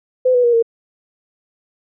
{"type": "tone with pitch steps", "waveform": "sine", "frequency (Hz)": [509, 492.2, 476, 460.3], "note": ["C5", "B4", "A#4", "A#4"], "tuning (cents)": [-48, -6, 36, -22], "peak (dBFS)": -10, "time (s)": [0.25, 0.626], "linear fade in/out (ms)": 10, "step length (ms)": 94, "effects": []}